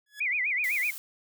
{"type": "tone with exponential growth", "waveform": "sawtooth", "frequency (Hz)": 1693, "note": "G#6", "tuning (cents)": 33, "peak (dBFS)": -34, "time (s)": [0.06, 0.2], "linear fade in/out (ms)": 5, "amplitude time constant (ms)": 30}
{"type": "tone with vibrato", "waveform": "sine", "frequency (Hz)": 2217, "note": "C#7", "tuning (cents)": 0, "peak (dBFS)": -25, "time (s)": [0.2, 0.91], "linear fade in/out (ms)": 10, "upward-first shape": "sine", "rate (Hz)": 7.9, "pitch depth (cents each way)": 210}
{"type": "noise", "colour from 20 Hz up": "blue", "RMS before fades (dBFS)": -40, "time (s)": [0.64, 0.98], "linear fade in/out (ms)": 0}
{"effects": []}